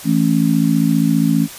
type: chord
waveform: sine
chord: A major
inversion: second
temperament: just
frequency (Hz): 165 / 220 / 275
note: E3 / A3 / C#4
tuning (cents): +2 / 0 / -14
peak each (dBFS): -16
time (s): 0.04-1.48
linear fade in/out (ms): 50
effects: white hiss -34 dBFS RMS until 1.58 s + resampled to 32000 Hz